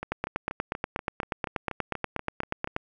two click trains, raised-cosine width 0.5 ms, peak -18 / -12 dBFS, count 12 / 23, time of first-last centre 0.03-2.674 / 0.12-2.764 s, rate 4.16 / 8.32 Hz, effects none

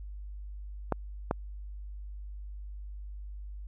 clicks, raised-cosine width 1 ms, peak -13 dBFS, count 2, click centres 0.923 / 1.311 s, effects added 50 Hz sine -39 dBFS peak until 3.67 s

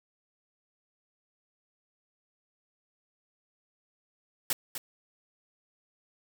white noise with echo, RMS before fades -28 dBFS, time 4.5-4.53 s, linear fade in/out 2 ms, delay 250 ms, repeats 1, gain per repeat -9 dB, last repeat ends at 4.78 s, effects none

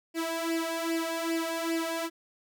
sawtooth tone with flanger, 329.6 Hz, E4, in tune, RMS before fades -31 dBFS, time 0.14-2.1 s, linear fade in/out 50 ms, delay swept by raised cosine 0.39 to 1.89 ms, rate 2.5 Hz, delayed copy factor +0.75, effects none

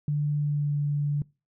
sine tone with pitch glide, 147.3 to 145.44 Hz, D3 to D3, +6 to -16 cents, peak -23 dBFS, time 0.08-1.22 s, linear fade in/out 2 ms, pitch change -22 cents, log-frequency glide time 0.37-0.76 s, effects noise-tail reverb RT60 0.3 s tail -24 dB re dry

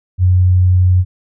sine tone, 91.2 Hz, F#2, 24 cents flat, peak -7 dBFS, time 0.18-1.05 s, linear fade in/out 50 ms, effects none

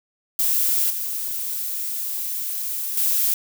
violet noise with level steps, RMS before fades -20 / -27 / -20 dBFS, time 0.39-3.34 s, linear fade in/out 2 ms, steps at 0.9 / 2.97 s, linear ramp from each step 5 ms, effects none

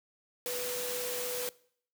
sine tone in noise, 493.9 Hz, B4, in tune, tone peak -36 dBFS, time 0.46-1.49 s, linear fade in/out 0 ms, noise white, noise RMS -37 dBFS, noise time 0.46-1.49 s, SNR -2 dB, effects noise-tail reverb RT60 0.6 s tail -22 dB re dry + high-pass 150 Hz 12 dB/octave

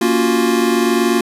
square chord, Gb major seventh, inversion first, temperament equal with one note detuned, 233.1 / 280.7 / 349.2 / 370 Hz, Bb3 / Db4 / F4 / Gb4, 0 / +22 / 0 / 0 cents, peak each -18 / -22 / -17 / -21 dBFS, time 0.01-1.21 s, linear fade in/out 5 ms, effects resampled to 32000 Hz

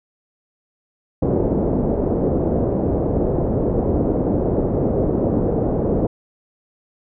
white low-pass noise, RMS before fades -19 dBFS, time 1.22-6.07 s, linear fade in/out 5 ms, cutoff 520 Hz, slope 24 dB/octave, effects none

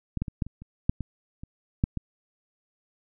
clicks, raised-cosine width 5 ms, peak -16 / -15 / -21 / -13 / -26 / -30 / -8 / -19 / -27 / -9 / -17 dBFS, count 11, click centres 0.173 / 0.22 / 0.282 / 0.422 / 0.466 / 0.62 / 0.895 / 1.007 / 1.435 / 1.839 / 1.973 s, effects none

